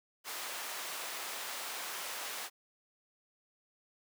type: high-pass noise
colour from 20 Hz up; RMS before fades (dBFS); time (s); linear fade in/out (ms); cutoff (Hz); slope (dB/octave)
pink; -41; 0.24-2.5; 50; 770; 12
effects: none